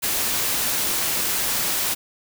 white noise, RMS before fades -23 dBFS, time 0.02-1.95 s, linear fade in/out 20 ms, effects none

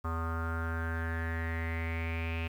square tone with low-pass filter sweep, 82.3 Hz, E2, 2 cents flat, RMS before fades -34 dBFS, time 0.04-2.48 s, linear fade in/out 10 ms, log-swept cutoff 1200 to 2600 Hz, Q 7.6, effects 10-bit

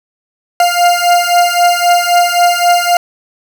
40% pulse beating tone pair, 700 / 703.8 Hz, F5 / F5, +4 / +13 cents, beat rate 3.8 Hz, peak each -10 dBFS, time 0.6-2.97 s, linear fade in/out 2 ms, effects none

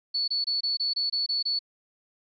sine tone bursts, 4435 Hz, C#8, in tune, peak -24 dBFS, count 9, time 0.14-1.592 s, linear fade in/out 10 ms, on 140 ms, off 24 ms, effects none

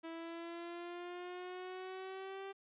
sawtooth exponential sweep, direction up, 327.1 to 392 Hz, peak -40 dBFS, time 0.03-2.53 s, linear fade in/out 20 ms, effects resampled to 8000 Hz + 13-bit

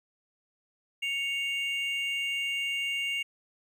triangle tone pair together, 2218 / 2794 Hz, C#7 / F7, 0 / 0 cents, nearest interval major third, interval 400 cents, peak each -31 / -29 dBFS, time 1.02-3.23 s, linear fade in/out 10 ms, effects none

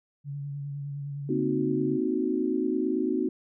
sine tone with vibrato, 142 Hz, C#3, 42 cents sharp, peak -32 dBFS, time 0.24-1.99 s, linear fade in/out 50 ms, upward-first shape sine, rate 9.8 Hz, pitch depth 25 cents each way
sine chord, C half-diminished seventh, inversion third, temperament equal, 233.1 / 261.6 / 311.1 / 370 Hz, Bb3 / C4 / Eb4 / Gb4, 0 / 0 / 0 / 0 cents, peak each -33 / -29 / -29 / -29 dBFS, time 1.29-3.29 s, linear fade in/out 5 ms
effects none

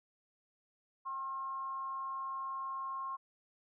sine tone with frequency modulation, 1073 Hz, C6, 43 cents sharp, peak -37 dBFS, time 1.05-3.17 s, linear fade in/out 20 ms, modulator 296 Hz, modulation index 0.23, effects none

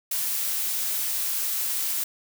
blue noise, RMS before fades -27 dBFS, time 0.11-2.04 s, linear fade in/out 5 ms, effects none

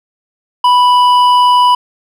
triangle tone with hard clipping, 987.8 Hz, B5, in tune, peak -7 dBFS, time 0.64-1.75 s, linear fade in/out 5 ms, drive 11 dB, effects none

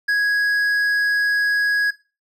triangle tone with hard clipping, 1661.2 Hz, G#6, in tune, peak -17 dBFS, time 0.08-1.91 s, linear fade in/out 10 ms, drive 9 dB, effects noise-tail reverb RT60 0.3 s tail -18 dB re dry

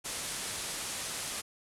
white low-pass noise, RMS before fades -38 dBFS, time 0.04-1.42 s, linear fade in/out 20 ms, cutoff 11000 Hz, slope 48 dB/octave, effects none

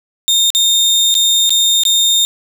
30% pulse tone with dropouts, 3654 Hz, A#7, 35 cents flat, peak -7 dBFS, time 0.28-2.25 s, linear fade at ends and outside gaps 0 ms, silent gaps 0.503-0.549 / 1.142-1.151 / 1.494-1.505 / 1.835-1.852 s, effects none

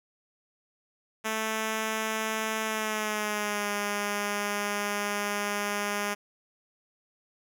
5% pulse tone with pitch glide, 219.6 to 204.9 Hz, A3 to G#3, -3 to -23 cents, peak -17 dBFS, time 1.24-6.15 s, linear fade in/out 20 ms, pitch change -120 cents, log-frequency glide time 2.65-3.69 s, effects none

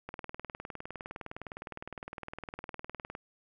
click train, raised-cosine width 0.5 ms, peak -25 dBFS, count 61, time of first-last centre 0.09-3.151 s, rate 19.6 Hz, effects none

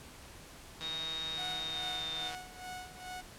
sine tone with pitch glide, 3729 to 3623 Hz, A#7 to A7, 0 to +50 cents, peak -36 dBFS, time 0.8-2.32 s, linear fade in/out 50 ms, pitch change -50 cents, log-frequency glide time 1.48-2.11 s
click train, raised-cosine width 0.2 ms, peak -27 dBFS, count 247, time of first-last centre 0.81-2.348 s, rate 160 Hz
sawtooth tone with tremolo, 734 Hz, F#5, 14 cents flat, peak -37 dBFS, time 1.37-3.22 s, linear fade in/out 20 ms, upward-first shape sine, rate 2.4 Hz, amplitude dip 80%
effects pink hiss -52 dBFS RMS until 3.38 s + low-pass 12000 Hz 12 dB/octave

